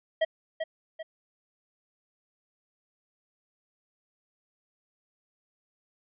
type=tone with echo; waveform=square; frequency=641 Hz; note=E5; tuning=49 cents flat; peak=-22 dBFS; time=0.21-0.25 s; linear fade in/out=10 ms; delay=390 ms; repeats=2; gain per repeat=-7 dB; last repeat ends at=1.03 s; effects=resampled to 8000 Hz